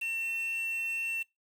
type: tone with quantisation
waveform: triangle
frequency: 2701 Hz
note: E7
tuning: 42 cents sharp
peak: -30 dBFS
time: 0.01-1.23 s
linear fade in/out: 10 ms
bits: 8
effects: noise-tail reverb RT60 0.2 s tail -22 dB re dry